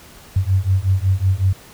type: beating tone pair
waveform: sine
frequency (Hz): 92.5 / 97.9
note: F#2 / G2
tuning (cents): 0 / -2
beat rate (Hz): 5.4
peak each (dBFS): -17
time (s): 0.36-1.53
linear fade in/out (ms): 5
effects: pink hiss -43 dBFS RMS until 1.73 s